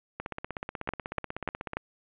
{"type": "two click trains", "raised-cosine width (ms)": 0.5, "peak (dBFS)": [-13, -19], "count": [4, 26], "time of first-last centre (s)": [[0.89, 1.77], [0.2, 1.734]], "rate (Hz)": [3.41, 16.3], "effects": ["resampled to 8000 Hz", "9-bit"]}